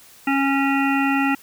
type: harmonic tone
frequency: 275 Hz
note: C#4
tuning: 14 cents flat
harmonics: 1 / 3 / 5 / 7 / 9 / 10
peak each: -19 / -24 / -26 / -27 / -29 / -29 dBFS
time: 0.27-1.35 s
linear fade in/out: 5 ms
effects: white hiss -48 dBFS RMS until 1.42 s